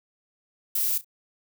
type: noise with echo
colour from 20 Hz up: violet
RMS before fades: -25 dBFS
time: 0.75-0.98 s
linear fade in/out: 5 ms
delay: 33 ms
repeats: 2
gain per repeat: -15 dB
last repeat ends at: 1.046 s
effects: none